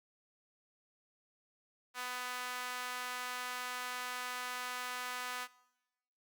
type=tone with high-pass filter; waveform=sawtooth; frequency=249.2 Hz; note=B3; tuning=16 cents sharp; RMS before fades=-41 dBFS; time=1.94-5.48 s; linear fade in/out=50 ms; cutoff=1200 Hz; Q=1.3; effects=noise-tail reverb RT60 1.0 s tail -22 dB re dry + Opus 48 kbps